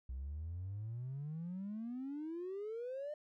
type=exponential sweep; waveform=triangle; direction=up; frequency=61.74 to 609 Hz; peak=-37 dBFS; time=0.09-3.14 s; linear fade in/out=5 ms; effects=tanh soft clip ceiling -37 dBFS